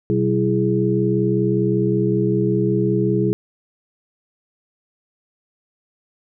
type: tone cluster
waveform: sine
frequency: 125.6 / 190.9 / 334.9 / 414.5 Hz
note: B2 / G3 / E4 / G#4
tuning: +30 / -46 / +27 / -3 cents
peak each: -21 dBFS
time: 0.1-3.33 s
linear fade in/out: 0 ms
effects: none